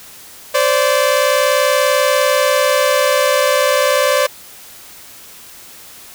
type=tone pair together; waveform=sawtooth; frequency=519.7 / 580 Hz; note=C5 / D5; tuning=-12 / -22 cents; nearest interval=major second; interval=190 cents; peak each=-11 / -10 dBFS; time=0.54-4.27 s; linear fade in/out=10 ms; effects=white hiss -38 dBFS RMS until 6.14 s